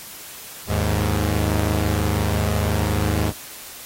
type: tone pair together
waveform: sawtooth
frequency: 78.36 / 104.3 Hz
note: D#2 / G#2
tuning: +13 / +8 cents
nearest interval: perfect fourth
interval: 495 cents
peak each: -18 dBFS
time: 0.67-3.33 s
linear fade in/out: 50 ms
effects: white hiss -38 dBFS RMS until 3.85 s + AAC 48 kbps